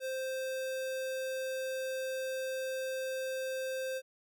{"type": "tone", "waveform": "square", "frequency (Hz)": 523.3, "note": "C5", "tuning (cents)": 0, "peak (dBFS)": -35, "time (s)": [0, 4.02], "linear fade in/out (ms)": 50, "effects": []}